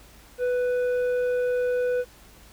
triangle tone with tanh clipping, 495.2 Hz, B4, 5 cents sharp, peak -23 dBFS, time 0.38-2.05 s, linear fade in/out 50 ms, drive 11 dB, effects added 53 Hz sine -54 dBFS peak until 2.52 s + pink hiss -52 dBFS RMS until 2.52 s

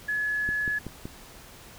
sine tone, 1701 Hz, G#6, 41 cents sharp, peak -25 dBFS, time 0.08-0.79 s, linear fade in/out 10 ms
click train, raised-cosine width 3 ms, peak -22 dBFS, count 4, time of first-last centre 0.49-1.055 s, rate 5.31 Hz
effects pink hiss -48 dBFS RMS until 1.78 s

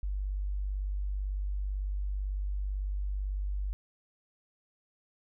sine tone, 49 Hz, G1, in tune, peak -30 dBFS, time 0.03-3.73 s, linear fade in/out 0 ms, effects none

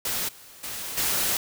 white noise with level steps, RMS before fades -28 / -48 / -34 / -25 dBFS, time 0.05-1.37 s, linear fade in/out 2 ms, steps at 0.28 / 0.63 / 0.97 s, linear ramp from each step 10 ms, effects none

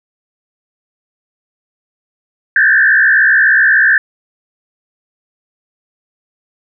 sine tone with frequency modulation, 1661.2 Hz, G#6, in tune, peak -6 dBFS, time 2.56-3.98 s, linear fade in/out 2 ms, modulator 63.6 Hz, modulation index 2.1, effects none

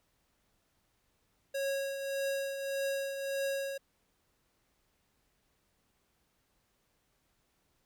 square tone with tremolo, 549 Hz, C#5, 17 cents flat, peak -31 dBFS, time 1.54-3.78 s, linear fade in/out 10 ms, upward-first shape triangle, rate 1.7 Hz, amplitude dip 55%, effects pink hiss -75 dBFS RMS until 7.85 s

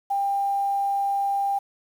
sine tone, 796 Hz, G5, 26 cents sharp, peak -21 dBFS, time 0.1-1.59 s, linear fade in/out 10 ms, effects 8-bit

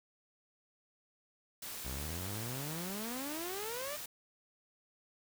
white noise, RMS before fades -44 dBFS, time 1.62-4.06 s, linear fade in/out 5 ms
sawtooth exponential sweep, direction up, 60.3 to 613 Hz, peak -36 dBFS, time 1.84-3.97 s, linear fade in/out 20 ms
effects none

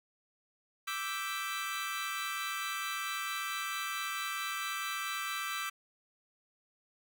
25% pulse chord, E minor seventh, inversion third, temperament equal with one note detuned, 1169.9 / 1318.5 / 1568 / 1975.5 Hz, D6 / E6 / G6 / B6, -7 / 0 / 0 / 0 cents, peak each -36 / -36 / -37 / -39 dBFS, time 0.87-5.7 s, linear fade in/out 10 ms, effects none

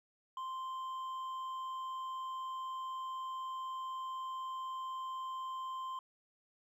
sine tone with hard clipping, 1044 Hz, C6, 4 cents flat, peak -40 dBFS, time 0.37-5.99 s, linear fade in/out 2 ms, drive 4 dB, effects none

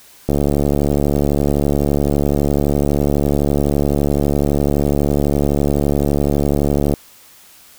click train, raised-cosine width 2 ms, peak -3 dBFS, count 479, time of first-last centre 0.29-6.938 s, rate 71.9 Hz, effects white hiss -45 dBFS RMS until 7.78 s

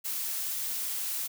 blue noise, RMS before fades -33 dBFS, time 0.04-1.28 s, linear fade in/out 20 ms, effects none

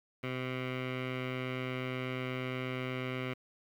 15% pulse tone with low-pass filter, 128.3 Hz, C3, 34 cents flat, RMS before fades -37 dBFS, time 0.23-3.34 s, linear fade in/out 10 ms, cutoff 2500 Hz, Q 3.6, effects 10-bit

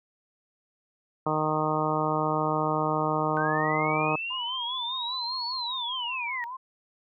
harmonic tone, 154.5 Hz, D#3, 12 cents flat, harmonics 1 / 2 / 3 / 4 / 5 / 6 / 7 / 8, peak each -32 / -32 / -32 / -32 / -32 / -32 / -32 / -32 dBFS, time 1.26-4.16 s, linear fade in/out 5 ms
sine linear two-way sweep, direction up then down, 1499 to 4435 to 1851 Hz, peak -30 dBFS, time 3.37-6.44 s, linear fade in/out 0 ms, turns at 5.48 s
sine tone with vibrato, 989 Hz, B5, 2 cents sharp, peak -34 dBFS, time 4.3-6.57 s, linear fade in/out 10 ms, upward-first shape triangle, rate 5 Hz, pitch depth 120 cents each way
effects none

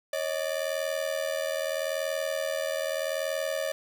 45% pulse ring-modulated tone, 590 Hz, D5, 8 cents sharp, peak -25 dBFS, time 0.13-3.72 s, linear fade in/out 0 ms, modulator 40.4 Hz, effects none

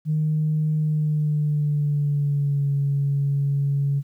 sine tone with pitch glide, 154.2 to 140.59 Hz, D#3 to C#3, -15 to +25 cents, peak -18 dBFS, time 0.05-4.03 s, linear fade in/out 50 ms, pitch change -160 cents, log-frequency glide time 0.77-2.72 s, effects tanh soft clip ceiling -14 dBFS + 10-bit

